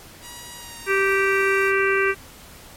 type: tone with pitch glide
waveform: 5% pulse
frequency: 961 to 930.9 Hz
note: B5 to A#5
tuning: -48 to -3 cents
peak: -25 dBFS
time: 0.21-1.73 s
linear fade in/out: 50 ms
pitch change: -55 cents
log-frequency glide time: 0.55-0.78 s
type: harmonic tone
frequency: 390 Hz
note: G4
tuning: 9 cents flat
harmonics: 1 / 3 / 4 / 5 / 6 / 7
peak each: -20 / -26 / -23 / -26 / -26 / -29 dBFS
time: 0.86-2.15 s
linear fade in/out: 50 ms
effects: pink hiss -44 dBFS RMS until 2.76 s + MP3 64 kbps